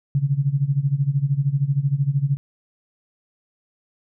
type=tone with tremolo; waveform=sine; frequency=139.8 Hz; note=C#3; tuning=15 cents sharp; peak=-14 dBFS; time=0.15-2.37 s; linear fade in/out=0 ms; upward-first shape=sine; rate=13 Hz; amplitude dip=85%; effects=none